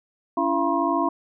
sine tone cluster, 282.1 / 335.7 / 682 / 965 / 1067 Hz, C#4 / E4 / F5 / B5 / C6, +30 / +32 / -41 / -40 / +34 cents, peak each -26 dBFS, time 0.37-1.09 s, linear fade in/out 5 ms, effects none

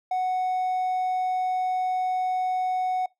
triangle tone, 740 Hz, F#5, in tune, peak -20 dBFS, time 0.11-3.06 s, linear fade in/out 5 ms, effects noise-tail reverb RT60 0.2 s tail -25 dB re dry + tanh soft clip ceiling -17 dBFS

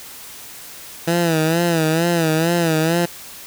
15% pulse tone with vibrato, 164.81 Hz, E3, in tune, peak -9 dBFS, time 1.07-3.06 s, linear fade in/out 10 ms, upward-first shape sine, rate 2.2 Hz, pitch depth 87 cents each way, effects white hiss -37 dBFS RMS until 3.46 s

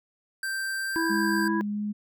square tone with pitch glide, 1568 to 1580.7 Hz, G6 to G6, 0 to +14 cents, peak -29 dBFS, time 0.43-1.48 s, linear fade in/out 2 ms, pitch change +14 cents, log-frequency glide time 0.8-1.06 s
harmonic tone, 329.6 Hz, E4, in tune, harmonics 1 / 3 / 5, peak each -26 / -31 / -33 dBFS, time 0.96-1.61 s, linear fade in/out 0 ms
sine tone with vibrato, 207.7 Hz, G#3, in tune, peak -27 dBFS, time 1.09-1.93 s, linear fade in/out 20 ms, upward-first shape sine, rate 3 Hz, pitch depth 9 cents each way
effects none

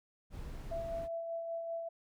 brown noise, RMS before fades -44 dBFS, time 0.3-1.09 s, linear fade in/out 50 ms
sine tone with tremolo, 667 Hz, E5, 20 cents sharp, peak -35 dBFS, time 0.71-1.89 s, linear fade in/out 10 ms, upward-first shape sine, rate 5.1 Hz, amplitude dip 35%
effects none

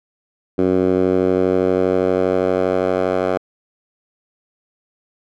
10% pulse tone with band-pass filter sweep, 92.5 Hz, F#2, in tune, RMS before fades -17 dBFS, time 0.58-3.38 s, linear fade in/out 10 ms, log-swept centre 340 to 700 Hz, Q 1.5, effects none

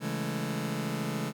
sawtooth chord, A major seventh, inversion first, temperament just, 137.5 / 165 / 206.2 / 220 Hz, C#3 / E3 / G#3 / A3, -14 / +2 / -12 / 0 cents, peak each -32 dBFS, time 0-1.33 s, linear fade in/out 50 ms, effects none

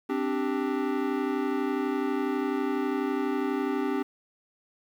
square chord, C suspended second, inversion none, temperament equal, 261.6 / 293.7 / 392 Hz, C4 / D4 / G4, 0 / 0 / 0 cents, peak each -31 dBFS, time 0.09-4.03 s, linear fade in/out 10 ms, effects low-pass 2000 Hz 12 dB/octave + 9-bit

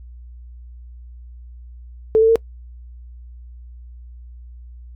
sine tone with pitch steps, 440 / 447.4 / 455 Hz, A4 / A4 / A#4, 0 / +29 / -42 cents, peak -9 dBFS, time 2.15-2.357 s, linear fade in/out 0 ms, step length 69 ms, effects noise-tail reverb RT60 0.1 s tail -23 dB re dry + added 60 Hz sine -36 dBFS peak until 4.95 s

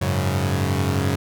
sawtooth chord, F# suspended second, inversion none, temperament equal, 92.5 / 103.83 / 138.59 Hz, F#2 / G#2 / C#3, 0 / 0 / 0 cents, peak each -18 / -22 / -20 dBFS, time 0.01-1.16 s, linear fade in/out 10 ms, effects none

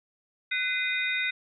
sine tone cluster, 1498 / 2047 / 2466 / 3712 Hz, F#6 / C7 / D#7 / A#7, +21 / -38 / -16 / -8 cents, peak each -33 / -29 / -31 / -34 dBFS, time 0.51-1.31 s, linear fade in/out 10 ms, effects none

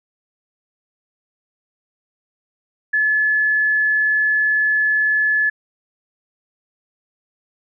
sine tone, 1719 Hz, A6, 41 cents flat, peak -14 dBFS, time 2.93-5.5 s, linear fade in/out 10 ms, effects none

